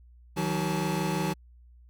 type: tone cluster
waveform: square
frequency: 157.7 / 183.6 / 312.7 / 382.2 / 861 Hz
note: D#3 / F#3 / D#4 / G4 / A5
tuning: +24 / -13 / +9 / -44 / -38 cents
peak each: -32 / -32 / -36 / -36 / -36 dBFS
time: 0.36-1.34 s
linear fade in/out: 20 ms
effects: added 60 Hz sine -51 dBFS peak until 1.89 s